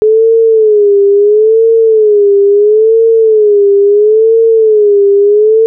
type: tone with vibrato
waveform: sine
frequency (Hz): 426.2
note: G#4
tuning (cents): +45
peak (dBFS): -3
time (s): 0.02-5.66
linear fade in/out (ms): 0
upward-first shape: sine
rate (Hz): 0.74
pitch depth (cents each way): 110
effects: none